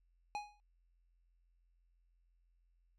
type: tone with exponential decay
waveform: square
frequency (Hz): 830.6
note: G#5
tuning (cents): 0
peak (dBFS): -36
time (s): 0.35-0.6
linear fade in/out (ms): 0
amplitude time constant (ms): 54
effects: added 43 Hz sine -70 dBFS peak until 2.98 s + low-pass 5000 Hz 12 dB/octave